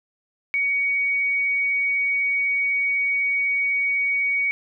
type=tone; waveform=sine; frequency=2246 Hz; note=C#7; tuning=22 cents sharp; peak=-19 dBFS; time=0.54-4.51 s; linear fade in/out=0 ms; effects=none